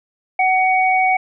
sine tone pair together, 749 / 2244 Hz, F#5 / C#7, +21 / +21 cents, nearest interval octave + perfect fifth, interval 1900 cents, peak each -14 / -17 dBFS, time 0.39-1.17 s, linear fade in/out 5 ms, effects none

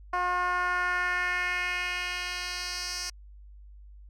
10% pulse tone with band-pass filter sweep, 358.7 Hz, F4, 46 cents sharp, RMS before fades -30 dBFS, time 0.13-3.1 s, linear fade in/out 5 ms, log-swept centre 950 to 5600 Hz, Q 2.1, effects added 50 Hz sine -46 dBFS peak until 4.09 s

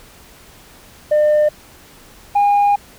sine tone pair in turn, 602 / 814.2 Hz, D5 / G#5, +43 / -35 cents, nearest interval perfect fourth, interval 522 cents, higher second, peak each -8 dBFS, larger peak neither, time 1.11-1.49 / 2.35-2.76 s, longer second, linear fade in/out 10 ms, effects tanh soft clip ceiling -9 dBFS + pink hiss -44 dBFS RMS until 2.98 s

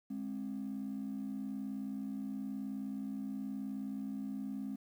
triangle ring-modulated tone, 236.6 Hz, A#3, 26 cents sharp, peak -31 dBFS, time 0.1-4.76 s, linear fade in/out 10 ms, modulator 29.5 Hz, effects tanh soft clip ceiling -33 dBFS + 11-bit

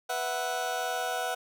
30% pulse chord, B suspended fourth, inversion none, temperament just, 493.9 / 658.5 / 740.8 Hz, B4 / E5 / F#5, 0 / -2 / +2 cents, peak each -34 / -33 / -29 dBFS, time 0.09-1.35 s, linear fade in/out 10 ms, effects none

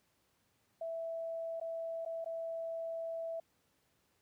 sine tone with dropouts, 659.3 Hz, E5, in tune, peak -37 dBFS, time 0.81-3.4 s, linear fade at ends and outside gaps 5 ms, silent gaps 1.6-1.612 / 2.051-2.06 / 2.245-2.259 s, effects pink hiss -75 dBFS RMS until 4.21 s + high-pass 80 Hz 12 dB/octave

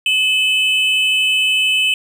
triangle tone pair together, 2589 / 3022 Hz, E7 / F#7, -32 / +36 cents, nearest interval minor third, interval 268 cents, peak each -14 dBFS, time 0.06-1.94 s, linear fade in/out 2 ms, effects none

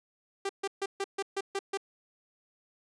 sawtooth tone bursts, 393.4 Hz, G4, 6 cents sharp, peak -26 dBFS, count 8, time 0.45-1.774 s, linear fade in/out 5 ms, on 43 ms, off 140 ms, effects resampled to 22050 Hz

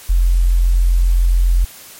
sine tone, 43.65 Hz, F1, in tune, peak -9 dBFS, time 0.09-1.65 s, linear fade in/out 10 ms, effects white hiss -38 dBFS RMS until 1.99 s + MP3 64 kbps

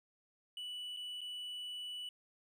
triangle tone with dropouts, 2960 Hz, F#7, in tune, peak -40 dBFS, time 0.57-2.09 s, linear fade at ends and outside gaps 2 ms, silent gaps 0.965-0.97 / 1.208-1.214 s, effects none

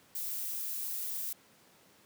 violet noise, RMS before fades -37 dBFS, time 0.15-1.33 s, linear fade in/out 5 ms, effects pink hiss -62 dBFS RMS until 2.05 s + high-pass 150 Hz 12 dB/octave

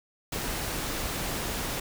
pink noise, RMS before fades -32 dBFS, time 0.32-1.8 s, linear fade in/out 5 ms, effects none

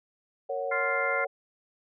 sine chord, F# major, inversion first, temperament just, 462.5 / 555 / 740 Hz, A#4 / C#5 / F#5, -14 / +2 / 0 cents, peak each -35 / -31 / -35 dBFS, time 0.49-1.27 s, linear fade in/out 10 ms
harmonic tone, 349.2 Hz, F4, in tune, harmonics 3 / 4 / 5 / 6, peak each -35 / -30 / -39 / -30 dBFS, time 0.71-1.25 s, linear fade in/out 10 ms
effects none

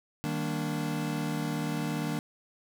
square chord, Eb major seventh, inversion none, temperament equal, 155.56 / 196 / 233.1 / 293.7 Hz, Eb3 / G3 / Bb3 / D4, 0 / 0 / 0 / 0 cents, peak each -34 / -39 / -37 / -36 dBFS, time 0.24-2.19 s, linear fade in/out 0 ms, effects none

